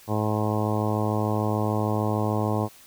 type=harmonic tone; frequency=106.7 Hz; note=G#2; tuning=47 cents sharp; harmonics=1 / 2 / 3 / 4 / 5 / 6 / 7 / 8 / 9 / 10; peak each=-26 / -29 / -31 / -32 / -33 / -34 / -34 / -35 / -36 / -36 dBFS; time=0.07-2.69 s; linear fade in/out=50 ms; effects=white hiss -51 dBFS RMS until 2.86 s